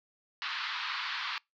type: band-pass noise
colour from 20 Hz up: pink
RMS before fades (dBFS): -36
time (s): 0.42-1.38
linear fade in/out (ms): 0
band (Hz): 1000 to 4600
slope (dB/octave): 48
effects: noise-tail reverb RT60 0.2 s tail -26 dB re dry